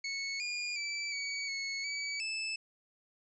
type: tone with pitch steps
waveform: 25% pulse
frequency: 2206 / 2425 / 2322 / 2261 / 2197 / 2282 / 2625 Hz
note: C#7 / D#7 / D7 / C#7 / C#7 / C#7 / E7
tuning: -9 / -45 / -20 / +34 / -16 / +50 / -8 cents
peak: -31 dBFS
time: 0.04-2.56 s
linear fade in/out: 5 ms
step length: 360 ms
effects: resampled to 22050 Hz